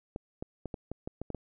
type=clicks; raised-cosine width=2 ms; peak=-23 dBFS; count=9; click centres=0.161 / 0.425 / 0.657 / 0.742 / 0.916 / 1.075 / 1.216 / 1.303 / 1.347 s; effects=none